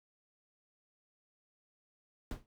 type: noise with exponential decay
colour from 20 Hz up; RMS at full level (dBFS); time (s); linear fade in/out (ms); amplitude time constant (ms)
brown; -34; 2.31-2.46; 1; 31
effects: none